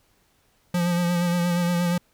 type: tone with vibrato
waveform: square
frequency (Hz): 174.61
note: F3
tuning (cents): 0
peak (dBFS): -21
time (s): 0.74-1.98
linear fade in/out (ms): 5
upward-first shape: sine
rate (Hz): 8.5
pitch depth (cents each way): 31
effects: pink hiss -64 dBFS RMS until 2.13 s